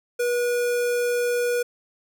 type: tone with notch filter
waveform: square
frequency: 484.2 Hz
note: B4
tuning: 34 cents flat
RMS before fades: -23 dBFS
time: 0.19-1.63 s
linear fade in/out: 10 ms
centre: 3800 Hz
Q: 1.8
effects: none